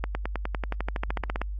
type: accelerating click train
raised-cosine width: 0.5 ms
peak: -14 dBFS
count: 18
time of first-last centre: 0.04-1.416 s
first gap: 110 ms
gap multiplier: 0.96
effects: added 50 Hz sine -30 dBFS peak until 1.59 s + AAC 48 kbps